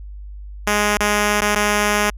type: tone with dropouts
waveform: 5% pulse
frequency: 207.8 Hz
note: G#3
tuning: 1 cent sharp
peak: -4 dBFS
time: 0.67-2.1 s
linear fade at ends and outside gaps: 2 ms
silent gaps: 0.971-1.005 / 1.407-1.418 / 1.551-1.559 s
effects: added 50 Hz sine -31 dBFS peak until 2.17 s + resampled to 32000 Hz